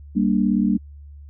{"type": "chord", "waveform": "sine", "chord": "G minor", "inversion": "none", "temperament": "equal with one note detuned", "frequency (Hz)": [196, 233.8, 293.7], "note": ["G3", "Bb3", "D4"], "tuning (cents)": [0, 5, 0], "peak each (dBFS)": [-19, -20, -23], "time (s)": [0.15, 0.78], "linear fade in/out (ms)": 20, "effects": ["added 72 Hz sine -38 dBFS peak until 1.29 s"]}